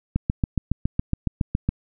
click train, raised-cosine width 5 ms, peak -8 dBFS, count 12, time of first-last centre 0.16-1.69 s, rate 7.19 Hz, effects none

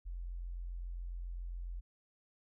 sine tone, 43.65 Hz, F1, in tune, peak -39 dBFS, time 0.05-1.81 s, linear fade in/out 20 ms, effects none

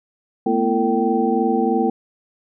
sine tone cluster, 221.7 / 244.7 / 337.4 / 452.2 / 776 Hz, A3 / B3 / E4 / A4 / G5, +13 / -16 / +40 / +47 / -18 cents, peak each -22 dBFS, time 0.46-1.9 s, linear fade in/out 5 ms, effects none

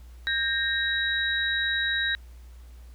sine tone cluster, 1595 / 1851 / 3847 Hz, G6 / A#6 / B7, +30 / -13 / -46 cents, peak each -28 dBFS, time 0.27-2.15 s, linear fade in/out 0 ms, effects added 60 Hz sine -43 dBFS peak until 2.94 s + pink hiss -60 dBFS RMS until 2.94 s

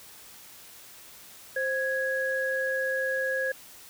sine tone pair together, 525.4 / 1661.2 Hz, C5 / G#6, +7 / 0 cents, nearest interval octave + minor sixth, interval 1993 cents, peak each -29 / -28 dBFS, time 1.56-3.52 s, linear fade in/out 5 ms, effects white hiss -49 dBFS RMS until 3.89 s

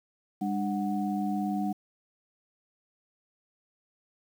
sine tone cluster, 201.6 / 298.8 / 738 Hz, G3 / D4 / F#5, +49 / +30 / -5 cents, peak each -29 / -33 / -34 dBFS, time 0.41-1.73 s, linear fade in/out 10 ms, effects 9-bit

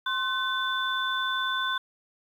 sine tone cluster, 1052 / 1514 / 3510 Hz, C6 / F#6 / A7, +9 / +39 / -5 cents, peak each -30 / -29 / -31 dBFS, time 0.06-1.78 s, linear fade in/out 5 ms, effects 9-bit

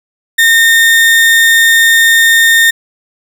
35% pulse tone, 1828 Hz, A#6, 34 cents flat, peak -3 dBFS, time 0.38-2.71 s, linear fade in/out 10 ms, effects none

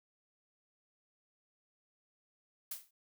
blue noise with exponential decay, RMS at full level -37 dBFS, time 2.71-2.91 s, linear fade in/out 5 ms, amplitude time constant 42 ms, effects none

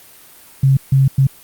sine tone bursts at uneven times, 135 Hz, C#3, 45 cents flat, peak -8 dBFS, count 3, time 0.63-0.77 / 0.92-1.08 / 1.18-1.27 s, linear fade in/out 5 ms, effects white hiss -43 dBFS RMS until 1.43 s + Opus 32 kbps

